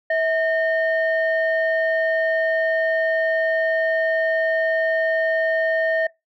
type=tone pair together; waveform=sine; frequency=647 / 1830 Hz; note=E5 / A#6; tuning=-32 / -32 cents; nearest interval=octave + tritone; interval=1800 cents; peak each=-18 / -21 dBFS; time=0.1-6.07 s; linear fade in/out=5 ms; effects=noise-tail reverb RT60 0.2 s tail -23 dB re dry + tanh soft clip ceiling -12 dBFS